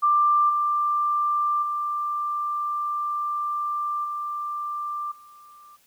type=tone with level steps; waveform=sine; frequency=1184 Hz; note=D6; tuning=14 cents sharp; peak=-16 / -20 / -24 / -27 / -46 dBFS; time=0.02-5.77 s; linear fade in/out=20 ms; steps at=0.49 / 1.62 / 4.04 / 5.11 s; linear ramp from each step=10 ms; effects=white hiss -61 dBFS RMS until 5.86 s